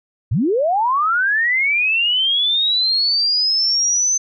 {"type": "linear sweep", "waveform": "sine", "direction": "up", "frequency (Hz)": [82.41, 6200], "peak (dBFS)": -14, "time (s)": [0.31, 4.18], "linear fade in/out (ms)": 10, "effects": []}